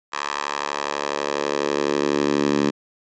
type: tone with high-pass filter sweep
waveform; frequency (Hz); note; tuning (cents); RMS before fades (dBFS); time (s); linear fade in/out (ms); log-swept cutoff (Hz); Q
10% pulse; 72.1; D2; -31; -23; 0.12-2.71; 20; 1100 to 240; 1.6
effects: resampled to 16000 Hz